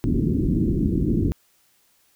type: low-pass noise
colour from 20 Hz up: white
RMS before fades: -21 dBFS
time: 0.04-1.32 s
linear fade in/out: 0 ms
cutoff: 340 Hz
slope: 48 dB/octave
effects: white hiss -62 dBFS RMS until 2.15 s